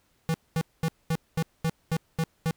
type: tone bursts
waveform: square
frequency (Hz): 162.4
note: E3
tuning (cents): -26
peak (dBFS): -24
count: 9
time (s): 0.29-2.509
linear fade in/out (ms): 0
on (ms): 51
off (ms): 220
effects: pink hiss -68 dBFS RMS until 2.56 s